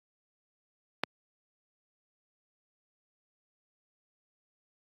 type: click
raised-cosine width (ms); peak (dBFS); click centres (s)
0.3; -10; 1.036
effects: high-pass 150 Hz 12 dB/octave + AAC 32 kbps